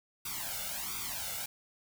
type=noise with flanger; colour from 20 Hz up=white; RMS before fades=-38 dBFS; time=0.25-1.46 s; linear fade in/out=5 ms; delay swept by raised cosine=0.84 to 1.42 ms; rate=1.4 Hz; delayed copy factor=+0.95; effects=none